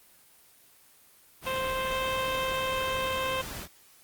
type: noise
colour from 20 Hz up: pink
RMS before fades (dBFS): -39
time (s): 1.41-3.68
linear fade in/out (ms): 50
type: harmonic tone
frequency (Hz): 523.3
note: C5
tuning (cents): 0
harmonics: 1 / 2 / 3 / 4 / 5 / 6 / 7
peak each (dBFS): -32 / -32 / -39 / -41 / -37 / -38 / -43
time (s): 1.46-3.42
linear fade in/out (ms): 10
effects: white hiss -58 dBFS RMS until 4.03 s + Opus 24 kbps